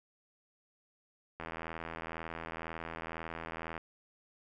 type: click train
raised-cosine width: 0.5 ms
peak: -25 dBFS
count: 196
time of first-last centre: 1.4-3.778 s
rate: 82 Hz
effects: none